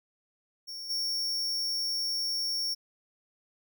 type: tone with level steps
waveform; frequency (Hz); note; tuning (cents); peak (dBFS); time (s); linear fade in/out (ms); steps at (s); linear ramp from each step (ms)
45% pulse; 5490; F8; -31; -38 / -29; 0.67-2.75; 20; 0.89; 20
effects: none